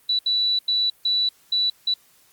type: tone bursts at uneven times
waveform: sine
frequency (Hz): 3951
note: B7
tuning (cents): 0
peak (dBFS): -18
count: 6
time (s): 0.09-0.19 / 0.26-0.59 / 0.68-0.9 / 1.05-1.29 / 1.52-1.7 / 1.87-1.94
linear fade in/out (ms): 5
effects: white hiss -57 dBFS RMS until 2.32 s + Opus 32 kbps